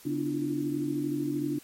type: tone cluster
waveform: sine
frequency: 140.7 / 251.6 / 294.7 / 332 / 344.9 Hz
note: C#3 / B3 / D4 / E4 / F4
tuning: +26 / +32 / +6 / +12 / -22 cents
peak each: -37 / -37 / -29 / -38 / -37 dBFS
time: 0.05-1.59 s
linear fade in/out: 10 ms
effects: white hiss -53 dBFS RMS until 1.63 s + MP3 64 kbps